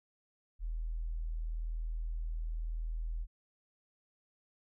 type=tone; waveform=sine; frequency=40.47 Hz; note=E1; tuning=31 cents flat; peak=-34 dBFS; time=0.59-3.27 s; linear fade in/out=50 ms; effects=none